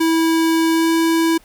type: tone with pitch glide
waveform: square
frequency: 326.3 to 328.4 Hz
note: E4 to E4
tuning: -18 to -6 cents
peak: -14 dBFS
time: 0-1.38 s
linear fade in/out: 10 ms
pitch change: +12 cents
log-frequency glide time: 0.72-0.9 s
effects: pink hiss -51 dBFS RMS until 1.44 s